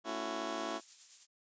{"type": "chord", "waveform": "15% pulse", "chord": "F# minor seventh", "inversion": "first", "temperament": "just", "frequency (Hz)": [222, 277.5, 333, 370], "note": ["A3", "C#4", "E4", "F#4"], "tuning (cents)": [16, 2, 18, 0], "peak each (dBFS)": [-39, -37, -34, -38], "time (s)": [0.04, 0.81], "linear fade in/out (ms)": 50}
{"type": "noise with tremolo", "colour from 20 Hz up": "violet", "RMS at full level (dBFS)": -45, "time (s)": [0.46, 1.27], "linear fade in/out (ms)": 50, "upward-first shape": "sine", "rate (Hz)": 9.3, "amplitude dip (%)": 40}
{"effects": ["resampled to 16000 Hz"]}